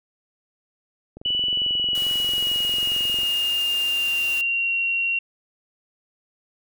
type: click train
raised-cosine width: 2 ms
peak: -26 dBFS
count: 47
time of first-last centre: 1.17-3.233 s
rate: 22.3 Hz
type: tone with pitch glide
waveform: sine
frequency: 2960 to 2746 Hz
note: F#7 to F7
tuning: 0 to -30 cents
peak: -20 dBFS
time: 1.25-5.19 s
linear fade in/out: 5 ms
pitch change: -130 cents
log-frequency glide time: 1.51-4.73 s
type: noise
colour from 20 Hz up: white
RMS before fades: -36 dBFS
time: 1.95-4.41 s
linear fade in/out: 0 ms
effects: none